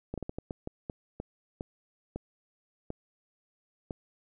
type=slowing click train; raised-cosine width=2 ms; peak=-22 dBFS; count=13; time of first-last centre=0.14-3.908 s; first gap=37 ms; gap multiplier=1.35; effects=none